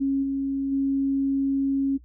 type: tone with level steps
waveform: sine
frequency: 273.5 Hz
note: C#4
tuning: 23 cents flat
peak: -20 / -23 / -20 dBFS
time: 0-1.98 s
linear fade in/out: 20 ms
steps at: 0.22 / 0.71 s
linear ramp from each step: 20 ms
effects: noise-tail reverb RT60 0.1 s tail -17 dB re dry + added 60 Hz sine -47 dBFS peak until 2.04 s